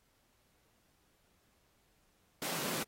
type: high-pass noise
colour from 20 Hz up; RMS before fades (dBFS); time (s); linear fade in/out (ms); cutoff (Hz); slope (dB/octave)
pink; -38; 2.42-2.83; 2; 140; 48
effects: pink hiss -73 dBFS RMS until 2.87 s + AAC 48 kbps